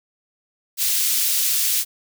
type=high-pass noise; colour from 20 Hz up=white; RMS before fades=-20 dBFS; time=0.77-1.85 s; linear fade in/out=50 ms; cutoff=3200 Hz; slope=12 dB/octave; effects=none